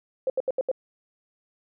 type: tone bursts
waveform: sine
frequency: 523.3 Hz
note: C5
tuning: in tune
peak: -21 dBFS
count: 5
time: 0.27-0.715 s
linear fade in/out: 2 ms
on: 29 ms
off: 75 ms
effects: none